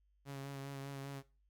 sawtooth tone with vibrato, 138.2 Hz, C#3, 5 cents flat, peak -39 dBFS, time 0.25-1.23 s, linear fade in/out 50 ms, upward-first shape sine, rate 5 Hz, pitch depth 22 cents each way, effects noise-tail reverb RT60 0.3 s tail -17 dB re dry + added 50 Hz sine -70 dBFS peak until 1.49 s

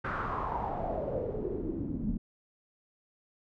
pink noise with low-pass filter sweep, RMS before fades -34 dBFS, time 0.04-2.18 s, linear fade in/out 10 ms, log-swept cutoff 1500 to 210 Hz, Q 5.1, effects none

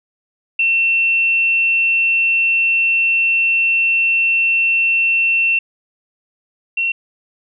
sine tone pair in turn, 2700 / 2723 Hz, E7 / F7, +41 / -44 cents, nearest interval unison, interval 15 cents, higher second, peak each -12 / -15 dBFS, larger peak first, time 0.59-5.59 / 6.77-6.92 s, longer first, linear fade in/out 5 ms, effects none

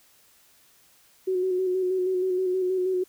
sine tone with vibrato, 370 Hz, F#4, in tune, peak -22 dBFS, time 1.27-3.04 s, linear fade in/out 10 ms, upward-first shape square, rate 6.3 Hz, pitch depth 26 cents each way, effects white hiss -59 dBFS RMS until 3.08 s

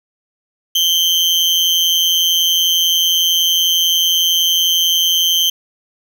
35% pulse tone with amplitude modulation, 3116 Hz, G7, 11 cents flat, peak -7 dBFS, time 0.75-5.5 s, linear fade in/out 5 ms, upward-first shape sine, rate 171 Hz, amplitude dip 65%, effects none

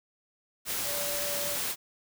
sine tone in noise, 577 Hz, D5, 31 cents flat, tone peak -36 dBFS, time 0.84-1.58 s, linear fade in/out 50 ms, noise white, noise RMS -32 dBFS, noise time 0.65-1.76 s, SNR -7 dB, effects none

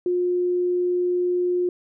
sine tone, 357.1 Hz, F4, 39 cents sharp, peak -19 dBFS, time 0.06-1.69 s, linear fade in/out 2 ms, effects none

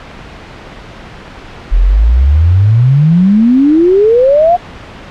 sine exponential sweep, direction up, 39.32 to 727 Hz, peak -4 dBFS, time 1.71-4.57 s, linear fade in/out 20 ms, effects pink hiss -30 dBFS RMS until 5.1 s + low-pass 3000 Hz 12 dB/octave

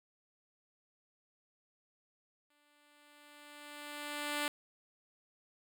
5% pulse tone with exponential growth, 293.7 Hz, D4, in tune, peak -21 dBFS, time 2.5-4.48 s, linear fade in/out 2 ms, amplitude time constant 430 ms, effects none

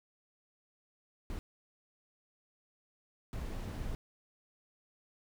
brown noise bursts at uneven times, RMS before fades -39 dBFS, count 2, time 1.3-1.39 / 3.33-3.95 s, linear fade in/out 0 ms, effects none

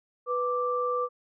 sine tone pair together, 493.9 / 1174.7 Hz, B4 / D6, 0 / 0 cents, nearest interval octave + minor third, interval 1500 cents, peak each -28 dBFS, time 0.26-1.09 s, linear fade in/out 50 ms, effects none

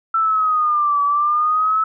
sine linear two-way sweep, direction down then up, 1335 to 1143 to 1306 Hz, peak -14 dBFS, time 0.14-1.84 s, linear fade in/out 5 ms, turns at 1.03 s, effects none

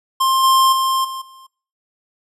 square tone with level steps, 1057 Hz, C6, 17 cents sharp, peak -14 / -11 / -16 / -26 / -41 dBFS, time 0.2-1.47 s, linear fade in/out 10 ms, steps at 0.43 / 0.72 / 1.04 / 1.21 s, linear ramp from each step 10 ms, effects noise-tail reverb RT60 0.5 s tail -24 dB re dry + resampled to 32000 Hz

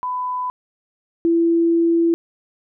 sine tone pair in turn, 1000 / 335.1 Hz, B5 / E4, +21 / +29 cents, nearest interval octave + perfect fifth, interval 1892 cents, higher first, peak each -21 / -13 dBFS, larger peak second, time 0.03-0.5 / 1.25-2.14 s, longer second, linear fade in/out 0 ms, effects none

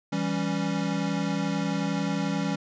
square chord, C# diminished, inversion first, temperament equal, 164.81 / 196 / 277.2 Hz, E3 / G3 / C#4, 0 / 0 / 0 cents, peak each -31 / -30 / -31 dBFS, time 0.12-2.56 s, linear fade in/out 10 ms, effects resampled to 16000 Hz

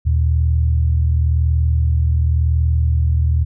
sine tone pair together, 77.78 / 118.71 Hz, D#2 / A#2, 0 / +32 cents, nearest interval perfect fifth, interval 732 cents, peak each -13 / -20 dBFS, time 0.05-3.45 s, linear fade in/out 20 ms, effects none

